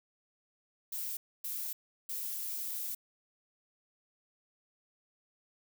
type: noise bursts at uneven times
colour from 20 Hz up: violet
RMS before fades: -38 dBFS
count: 3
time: 0.92-1.17 / 1.44-1.73 / 2.09-2.95 s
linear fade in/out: 5 ms
effects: none